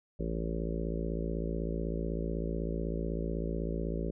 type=harmonic tone; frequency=56 Hz; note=A1; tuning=31 cents sharp; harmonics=1 / 3 / 4 / 5 / 6 / 7 / 8 / 9 / 10; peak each=-35 / -37 / -42 / -43 / -43 / -41 / -43 / -46 / -45 dBFS; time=0.19-4.11 s; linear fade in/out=10 ms; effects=none